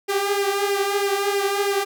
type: tone with flanger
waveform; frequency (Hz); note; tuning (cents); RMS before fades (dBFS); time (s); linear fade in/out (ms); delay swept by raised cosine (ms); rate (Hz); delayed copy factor
sawtooth; 400; G4; +35; -22; 0.08-1.85; 20; 0.37 to 4.27; 3.1; +0.6
effects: none